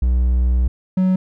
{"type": "tone pair in turn", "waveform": "triangle", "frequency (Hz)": [61.74, 186.14], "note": ["B1", "F#3"], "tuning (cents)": [0, 11], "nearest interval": "octave + perfect fifth", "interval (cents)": 1911, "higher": "second", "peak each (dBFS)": -11, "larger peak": "neither", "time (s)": [[0.02, 0.68], [0.97, 1.16]], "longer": "first", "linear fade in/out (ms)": 5, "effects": []}